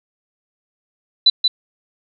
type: tone with echo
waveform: sine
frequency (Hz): 3986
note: B7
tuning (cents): +15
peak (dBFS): -7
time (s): 1.26-1.3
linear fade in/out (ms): 5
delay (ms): 180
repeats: 1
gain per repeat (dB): -4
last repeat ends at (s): 1.48
effects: none